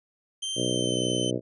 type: tone with pitch glide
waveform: sawtooth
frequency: 3136 to 3063 Hz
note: G7 to G7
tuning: 0 to -41 cents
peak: -26 dBFS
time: 0.42-1.31 s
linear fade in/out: 10 ms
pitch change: -41 cents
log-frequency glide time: 0.64-0.99 s
type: harmonic tone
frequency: 61.74 Hz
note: B1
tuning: in tune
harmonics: 2 / 3 / 4 / 5 / 6 / 7 / 8 / 9 / 10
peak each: -33 / -35 / -34 / -32 / -33 / -35 / -34 / -36 / -39 dBFS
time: 0.55-1.41 s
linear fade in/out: 50 ms
effects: resampled to 24000 Hz